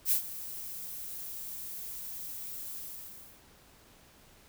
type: noise with ADSR envelope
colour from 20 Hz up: violet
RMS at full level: -25 dBFS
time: 0.05-3.43 s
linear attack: 65 ms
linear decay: 100 ms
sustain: -16 dB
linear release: 670 ms
effects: pink hiss -59 dBFS RMS until 4.48 s